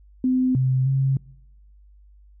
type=tone with pitch steps; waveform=sine; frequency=256.1 / 130.1 / 134.6 Hz; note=C4 / C3 / C3; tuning=-37 / -9 / +49 cents; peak=-17 dBFS; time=0.24-1.17 s; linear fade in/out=2 ms; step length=310 ms; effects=noise-tail reverb RT60 0.9 s tail -24 dB re dry + added 50 Hz sine -48 dBFS peak until 2.4 s